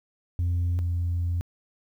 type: tone pair in turn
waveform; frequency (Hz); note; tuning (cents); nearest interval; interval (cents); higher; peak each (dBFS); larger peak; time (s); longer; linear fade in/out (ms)
sine; 87.31 / 86.56; F2 / F2; 0 / -15; unison; 15; first; -20 / -22; first; 0.39-0.79 / 0.79-1.41; second; 0
effects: tanh soft clip ceiling -21 dBFS + 10-bit